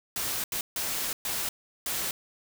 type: noise bursts at uneven times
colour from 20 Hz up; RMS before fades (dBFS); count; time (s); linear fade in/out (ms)
white; -31; 5; 0.16-0.44 / 0.52-0.61 / 0.76-1.13 / 1.25-1.49 / 1.86-2.11; 2
effects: none